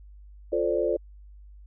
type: chord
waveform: sine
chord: D minor seventh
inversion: first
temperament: equal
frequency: 349.2 / 440 / 523.3 / 587.3 Hz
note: F4 / A4 / C5 / D5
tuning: 0 / 0 / 0 / 0 cents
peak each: -28 dBFS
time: 0.52-0.97 s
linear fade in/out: 10 ms
effects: added 50 Hz sine -45 dBFS peak until 1.66 s